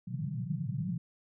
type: band-pass noise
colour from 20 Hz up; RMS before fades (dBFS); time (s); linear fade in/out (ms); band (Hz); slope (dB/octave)
white; -35; 0.07-0.98; 5; 110 to 190; 96
effects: none